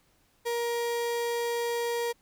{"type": "tone", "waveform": "35% pulse", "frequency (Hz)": 471.6, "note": "A#4", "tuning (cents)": 20, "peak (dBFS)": -26, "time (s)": [0.45, 2.13], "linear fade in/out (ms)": 20, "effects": ["pink hiss -67 dBFS RMS until 2.21 s"]}